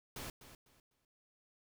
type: noise with echo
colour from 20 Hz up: pink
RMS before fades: -45 dBFS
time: 0.16-0.3 s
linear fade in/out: 2 ms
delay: 250 ms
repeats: 3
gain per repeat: -12 dB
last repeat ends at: 1.05 s
effects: none